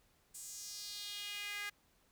sawtooth tone with high-pass filter sweep, 410.2 Hz, G#4, 21 cents flat, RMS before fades -45 dBFS, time 0.34-1.7 s, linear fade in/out 10 ms, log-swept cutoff 8200 to 1800 Hz, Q 2.7, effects pink hiss -72 dBFS RMS until 2.11 s

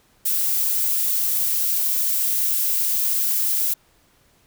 violet noise, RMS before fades -21 dBFS, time 0.25-3.74 s, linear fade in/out 10 ms, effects pink hiss -59 dBFS RMS until 4.46 s

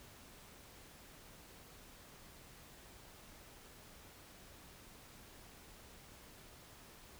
silence, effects pink hiss -58 dBFS RMS until 7.19 s

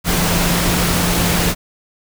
sine tone in noise, 174.61 Hz, F3, in tune, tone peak -19 dBFS, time 0.04-1.55 s, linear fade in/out 50 ms, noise pink, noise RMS -17 dBFS, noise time 0.04-1.55 s, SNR -5 dB, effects none

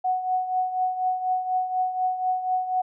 sine tone with tremolo, 740 Hz, F#5, in tune, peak -19 dBFS, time 0.04-2.82 s, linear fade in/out 10 ms, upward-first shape triangle, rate 4.1 Hz, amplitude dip 70%, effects none

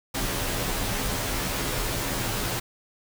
pink noise with comb filter, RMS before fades -28 dBFS, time 0.14-2.6 s, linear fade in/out 10 ms, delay 13 ms, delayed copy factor -0.75, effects none

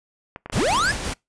clicks, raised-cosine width 0.5 ms, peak -18 dBFS, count 4, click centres 0.361 / 0.46 / 0.499 / 0.604 s
pink noise with tremolo, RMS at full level -27 dBFS, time 0.52-1.14 s, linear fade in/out 10 ms, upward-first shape sine, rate 5.7 Hz, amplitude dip 35%
square linear sweep, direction up, 34.84 to 1772 Hz, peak -19 dBFS, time 0.55-0.92 s, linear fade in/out 10 ms
effects noise-tail reverb RT60 0.2 s tail -25 dB re dry + resampled to 22050 Hz

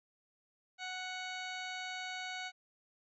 harmonic tone with a mistuned harmonic, 740 Hz, F#5, in tune, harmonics 1 / 2 / 3 / 4 / 5 / 6 / 8 / 9 / 10, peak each -45 / -45 / -45 / -50 / -49 / -51 / -59 / -57 / -64 dBFS, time 0.78-2.52 s, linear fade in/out 50 ms, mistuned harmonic 5, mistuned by +42 cents, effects none

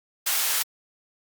white high-pass noise, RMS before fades -24 dBFS, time 0.26-0.63 s, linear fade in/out 10 ms, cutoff 800 Hz, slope 12 dB/octave, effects Opus 48 kbps

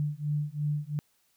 sine beating tone pair, 146.83 / 149.73 Hz, D3 / D3, 0 / +34 cents, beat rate 2.9 Hz, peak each -31 dBFS, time 0-0.99 s, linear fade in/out 0 ms, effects white hiss -70 dBFS RMS until 1.36 s

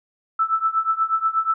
sine tone with tremolo, 1318.5 Hz, E6, in tune, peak -14 dBFS, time 0.39-1.54 s, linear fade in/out 5 ms, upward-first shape triangle, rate 8.3 Hz, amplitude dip 95%, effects none

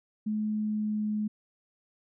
sine tone with pitch glide, 213.6 to 212 Hz, G#3 to G#3, +49 to +36 cents, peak -27 dBFS, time 0.26-1.28 s, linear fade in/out 10 ms, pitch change -13 cents, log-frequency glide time 0.51-1.08 s, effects none

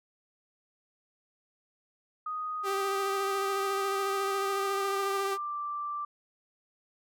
sine tone with pitch glide, 1244.5 to 1174.7 Hz, D#6 to D6, 0 to 0 cents, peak -32 dBFS, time 2.26-6.05 s, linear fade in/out 5 ms, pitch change -100 cents, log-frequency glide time 4.34-5.57 s
sawtooth tone with vibrato, 392 Hz, G4, in tune, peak -26 dBFS, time 2.63-5.38 s, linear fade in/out 50 ms, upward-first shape sine, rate 14 Hz, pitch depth 20 cents each way
effects none

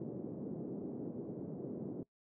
white band-pass noise, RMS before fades -43 dBFS, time 0-2.03 s, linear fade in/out 2 ms, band 140 to 400 Hz, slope 24 dB/octave, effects noise-tail reverb RT60 0.1 s tail -21 dB re dry

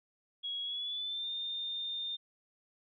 sine tone with pitch glide, 3322 to 3623 Hz, G#7 to A7, 0 to +50 cents, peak -35 dBFS, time 0.43-2.17 s, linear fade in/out 20 ms, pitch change +150 cents, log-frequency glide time 0.63-1.31 s, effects none

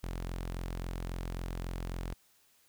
sawtooth tone, 43.68 Hz, F1, 1 cent sharp, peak -32 dBFS, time 0.03-2.14 s, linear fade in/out 10 ms, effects white hiss -67 dBFS RMS until 2.68 s

